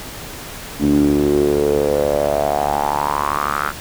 sawtooth tone with band-pass filter sweep, 72.6 Hz, D2, 19 cents flat, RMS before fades -17 dBFS, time 0.79-3.73 s, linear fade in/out 50 ms, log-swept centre 260 to 1400 Hz, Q 6, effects pink hiss -32 dBFS RMS until 3.8 s

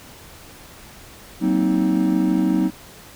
triangle chord, C half-diminished seventh, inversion second, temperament just, 188.37 / 235.5 / 261.6 / 314 Hz, Gb3 / Bb3 / C4 / Eb4, +31 / +18 / 0 / +16 cents, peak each -19 / -23 / -20 / -18 dBFS, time 1.4-2.71 s, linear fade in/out 50 ms, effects pink hiss -43 dBFS RMS until 3.15 s

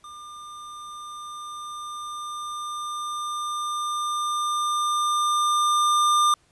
square tone with level ramp, 1200 Hz, D6, 37 cents sharp, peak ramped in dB -40 to -17 dBFS, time 0.04-6.34 s, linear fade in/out 2 ms, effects pink hiss -62 dBFS RMS until 6.51 s + resampled to 24000 Hz

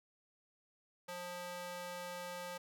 square tone with high-pass filter, 177.5 Hz, F3, 28 cents sharp, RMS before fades -45 dBFS, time 1.08-2.58 s, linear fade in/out 10 ms, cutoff 560 Hz, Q 0.96, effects none

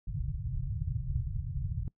white low-pass noise, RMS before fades -34 dBFS, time 0.07-1.88 s, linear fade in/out 2 ms, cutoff 150 Hz, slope 96 dB/octave, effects noise-tail reverb RT60 0.1 s tail -23 dB re dry

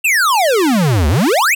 square exponential two-way sweep, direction down then up, 2797 to 69.3 to 2797 Hz, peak -11 dBFS, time 0.04-1.55 s, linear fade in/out 10 ms, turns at 1.08 s, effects none

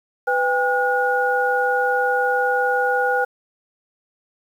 sine tone cluster, 499.4 / 802 / 1445 Hz, B4 / G5 / F#6, +19 / +39 / -41 cents, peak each -21 dBFS, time 0.27-3.25 s, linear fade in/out 10 ms, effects 8-bit

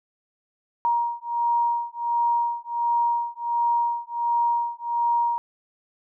sine beating tone pair, 943 / 944.4 Hz, A#5 / A#5, +20 / +22 cents, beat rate 1.4 Hz, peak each -24 dBFS, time 0.85-5.38 s, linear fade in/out 0 ms, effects none

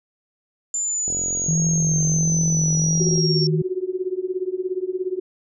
sine exponential sweep, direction down, 7160 to 5460 Hz, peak -21 dBFS, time 0.74-3.47 s, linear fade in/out 2 ms
click train, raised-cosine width 2 ms, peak -21 dBFS, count 94, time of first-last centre 1.08-3.179 s, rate 44.3 Hz
sine tone with vibrato, 159.6 Hz, D#3, 44 cents sharp, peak -18 dBFS, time 1.48-3.62 s, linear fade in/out 5 ms, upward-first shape sine, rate 1.4 Hz, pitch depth 34 cents each way
sine tone with tremolo, 370 Hz, F#4, in tune, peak -18 dBFS, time 3-5.2 s, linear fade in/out 10 ms, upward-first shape triangle, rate 17 Hz, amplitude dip 100%
effects none

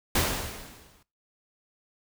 pink noise with exponential decay, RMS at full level -22 dBFS, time 0.15-1.03 s, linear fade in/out 5 ms, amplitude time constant 190 ms, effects noise-tail reverb RT60 0.3 s tail -22 dB re dry

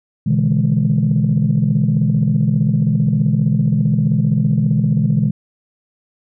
sine chord, E dominant seventh, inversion second, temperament equal with one note detuned, 123.47 / 146.83 / 162.08 / 207.7 Hz, B2 / D3 / E3 / G#3, 0 / 0 / -29 / 0 cents, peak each -17 dBFS, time 0.26-5.31 s, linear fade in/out 10 ms, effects tanh soft clip ceiling -5 dBFS

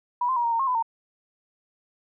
sine tone with pitch steps, 975 / 1038 / 953 / 933 / 918 / 1075 / 1004 / 914 Hz, B5 / C6 / A#5 / A#5 / A#5 / C6 / B5 / A#5, -23 / -14 / +38 / +1 / -27 / +47 / +28 / -34 cents, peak -21 dBFS, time 0.21-0.826 s, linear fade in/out 5 ms, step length 77 ms, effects none

